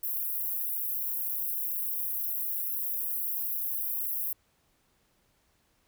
pink high-pass noise, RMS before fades -32 dBFS, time 0.03-4.33 s, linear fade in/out 5 ms, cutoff 12000 Hz, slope 48 dB/octave, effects pink hiss -70 dBFS RMS until 5.87 s

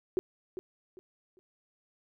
sine tone with echo, 370 Hz, F#4, in tune, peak -24 dBFS, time 0.17-0.19 s, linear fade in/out 0 ms, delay 400 ms, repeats 3, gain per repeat -11 dB, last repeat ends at 1.39 s, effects none

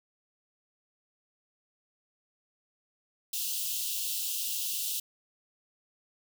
white high-pass noise, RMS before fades -33 dBFS, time 3.33-5 s, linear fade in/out 5 ms, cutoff 2700 Hz, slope 96 dB/octave, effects none

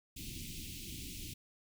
pink band-stop noise, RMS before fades -45 dBFS, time 0.16-1.34 s, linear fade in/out 10 ms, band 340 to 2400 Hz, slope 48 dB/octave, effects none

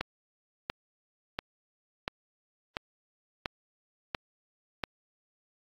click train, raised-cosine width 0.3 ms, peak -14 dBFS, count 8, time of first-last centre 0.01-4.838 s, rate 1.45 Hz, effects AAC 32 kbps

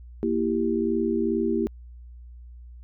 sine chord, E diminished, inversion second, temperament equal, 233.1 / 329.6 / 392 Hz, Bb3 / E4 / G4, 0 / 0 / 0 cents, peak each -26 dBFS, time 0.23-1.67 s, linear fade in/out 0 ms, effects added 60 Hz sine -41 dBFS peak until 2.83 s

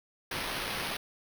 blue noise with sample-and-hold, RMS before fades -35 dBFS, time 0.31-0.97 s, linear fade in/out 5 ms, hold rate 7350 Hz, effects none

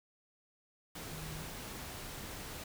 sine tone in noise, 155.4 Hz, D#3, 2 cents flat, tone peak -45 dBFS, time 1.11-1.43 s, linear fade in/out 5 ms, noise pink, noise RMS -45 dBFS, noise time 0.95-2.64 s, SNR -3 dB, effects none

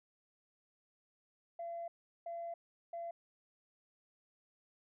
sine tone bursts at uneven times, 680 Hz, F5, 46 cents flat, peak -39 dBFS, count 3, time 1.59-1.88 / 2.26-2.54 / 2.93-3.11 s, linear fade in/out 5 ms, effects tanh soft clip ceiling -36 dBFS

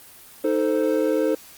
triangle chord, A diminished, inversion second, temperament equal with one note detuned, 311.1 / 440 / 520.8 Hz, Eb4 / A4 / C5, 0 / 0 / -8 cents, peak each -21 dBFS, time 0.44-1.35 s, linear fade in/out 5 ms, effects white hiss -46 dBFS RMS until 1.57 s + Opus 32 kbps

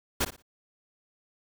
pink noise with echo, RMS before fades -26 dBFS, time 0.2-0.25 s, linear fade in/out 10 ms, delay 58 ms, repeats 3, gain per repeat -12 dB, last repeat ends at 0.424 s, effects none

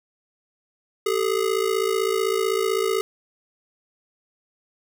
square ring-modulated tone, 415.3 Hz, G#4, in tune, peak -18 dBFS, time 1.06-3.01 s, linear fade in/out 0 ms, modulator 27.9 Hz, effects none

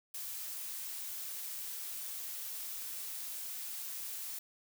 blue noise, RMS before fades -42 dBFS, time 0.14-4.39 s, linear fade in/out 5 ms, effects none

